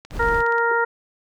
click train, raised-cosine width 0.2 ms, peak -23 dBFS, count 10, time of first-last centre 0.05-0.583 s, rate 16.9 Hz
brown noise, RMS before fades -28 dBFS, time 0.1-0.44 s, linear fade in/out 50 ms
harmonic tone, 466.3 Hz, A#4, 1 cent sharp, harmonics 1 / 2 / 3 / 4, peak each -22 / -22 / -21 / -27 dBFS, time 0.19-0.85 s, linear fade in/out 10 ms
sine tone with exponential decay, 402.8 Hz, G4, 47 cents sharp, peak -26 dBFS, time 0.71-0.78 s, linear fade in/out 5 ms, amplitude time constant 15 ms
effects none

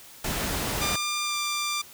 pink noise, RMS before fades -29 dBFS, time 0.24-0.96 s, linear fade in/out 5 ms
10% pulse tone with pitch glide, 1196 to 1185.7 Hz, D6 to D6, +31 to +16 cents, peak -18 dBFS, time 0.81-1.82 s, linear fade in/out 10 ms, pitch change -15 cents, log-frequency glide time 1.23-1.36 s
effects white hiss -48 dBFS RMS until 1.93 s

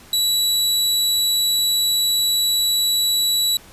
sawtooth tone, 3925 Hz, B7, 11 cents flat, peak -13 dBFS, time 0.13-3.57 s, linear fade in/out 2 ms, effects pink hiss -45 dBFS RMS until 3.72 s + resampled to 32000 Hz

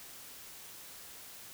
silence, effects white hiss -50 dBFS RMS until 1.53 s

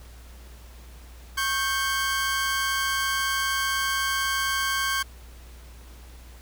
sawtooth tone pair together, 1096.6 / 1568 Hz, C#6 / G6, -19 / 0 cents, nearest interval tritone, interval 619 cents, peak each -24 / -22 dBFS, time 1.37-5.03 s, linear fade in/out 10 ms, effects added 60 Hz sine -43 dBFS peak until 6.41 s + pink hiss -52 dBFS RMS until 6.41 s

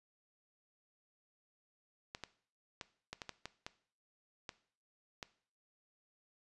clicks, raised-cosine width 0.2 ms, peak -25 dBFS, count 10, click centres 2.149 / 2.237 / 2.812 / 3.13 / 3.218 / 3.293 / 3.456 / 3.665 / 4.492 / 5.228 s, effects noise-tail reverb RT60 0.5 s tail -17 dB re dry + resampled to 24000 Hz

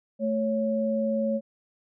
sine tone pair together, 220 / 554.4 Hz, A3 / C#5, 0 / 0 cents, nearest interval octave + major third, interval 1600 cents, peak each -26 dBFS, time 0.19-1.41 s, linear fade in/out 50 ms, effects none

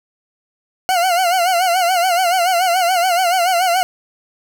40% pulse tone with vibrato, 719 Hz, F#5, 50 cents flat, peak -12 dBFS, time 0.89-3.83 s, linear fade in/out 0 ms, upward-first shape sine, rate 7 Hz, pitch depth 100 cents each way, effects none

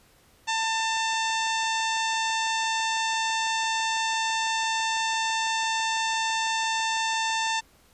harmonic tone, 894 Hz, A5, 27 cents sharp, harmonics 1 / 2 / 3 / 4 / 5 / 6 / 7 / 8 / 9, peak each -27 / -31 / -33 / -33 / -38 / -39 / -38 / -40 / -44 dBFS, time 0.47-7.61 s, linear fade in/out 20 ms, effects pink hiss -59 dBFS RMS until 7.93 s + resampled to 32000 Hz

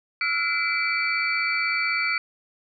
sine tone cluster, 1325 / 1421 / 2032 / 2327 / 4450 Hz, E6 / F6 / B6 / D7 / C#8, +9 / +30 / +49 / -17 / +6 cents, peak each -32 / -30 / -29 / -24 / -33 dBFS, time 0.21-2.18 s, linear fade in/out 2 ms, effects none

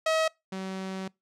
sawtooth tone pair in turn, 639 / 189.98 Hz, D#5 / F#3, +46 / +46 cents, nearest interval octave + major sixth, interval 2100 cents, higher first, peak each -19 / -29 dBFS, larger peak first, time 0.06-0.28 / 0.52-1.08 s, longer second, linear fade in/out 5 ms, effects noise-tail reverb RT60 0.2 s tail -24 dB re dry + low-pass 7000 Hz 12 dB/octave

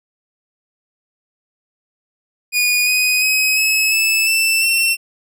sawtooth tone with pitch steps, 2456 / 2496 / 2537 / 2578 / 2620 / 2663 / 2706 Hz, D#7 / D#7 / D#7 / E7 / E7 / E7 / E7, -23 / +5 / +33 / -39 / -11 / +17 / +45 cents, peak -10 dBFS, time 2.52-4.97 s, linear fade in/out 50 ms, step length 350 ms, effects none

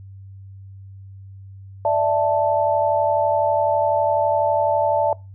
sine chord, D suspended second, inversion none, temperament equal, 587.3 / 659.3 / 880 Hz, D5 / E5 / A5, 0 / 0 / 0 cents, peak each -20 dBFS, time 1.85-5.13 s, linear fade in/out 2 ms, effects noise-tail reverb RT60 0.3 s tail -25 dB re dry + added 97 Hz sine -37 dBFS peak until 5.34 s

